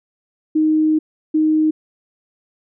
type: tone bursts at uneven times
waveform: sine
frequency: 311.1 Hz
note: D#4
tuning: in tune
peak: -12 dBFS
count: 2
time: 0.55-0.99 / 1.34-1.71 s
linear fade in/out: 10 ms
effects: none